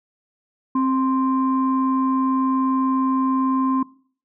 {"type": "tone pair together", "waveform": "sine", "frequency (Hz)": [263.9, 1046.5], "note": ["C4", "C6"], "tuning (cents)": [15, 0], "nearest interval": "2 octaves", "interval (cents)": 2385, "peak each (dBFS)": [-17, -22], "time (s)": [0.75, 3.83], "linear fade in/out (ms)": 5, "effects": ["noise-tail reverb RT60 0.5 s tail -22 dB re dry", "tanh soft clip ceiling -9 dBFS"]}